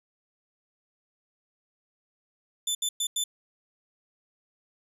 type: tone bursts at uneven times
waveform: 20% pulse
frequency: 3520 Hz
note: A7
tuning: in tune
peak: -20 dBFS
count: 4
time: 2.67-2.75 / 2.82-2.89 / 3-3.07 / 3.16-3.24 s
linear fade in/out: 5 ms
effects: none